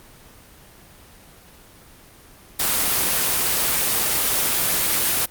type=noise; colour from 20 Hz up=white; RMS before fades=-20 dBFS; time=2.59-5.26 s; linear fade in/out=10 ms; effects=pink hiss -47 dBFS RMS until 5.3 s + Opus 24 kbps